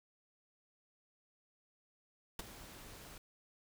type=noise with ADSR envelope; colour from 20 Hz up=pink; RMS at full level=-39 dBFS; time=2.39-3.18 s; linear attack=3 ms; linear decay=18 ms; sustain=-14 dB; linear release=3 ms; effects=none